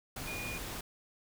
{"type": "tone in noise", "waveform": "sine", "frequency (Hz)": 2442, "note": "D#7", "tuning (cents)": -33, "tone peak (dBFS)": -40, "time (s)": [0.27, 0.58], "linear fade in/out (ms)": 5, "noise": "pink", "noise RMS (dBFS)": -41, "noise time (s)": [0.16, 0.81], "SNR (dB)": -2, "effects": []}